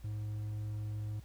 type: tone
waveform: triangle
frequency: 105.9 Hz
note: G#2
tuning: 34 cents sharp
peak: -34 dBFS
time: 0.04-1.2 s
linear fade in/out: 5 ms
effects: added 60 Hz sine -51 dBFS peak until 1.24 s + pink hiss -64 dBFS RMS until 1.24 s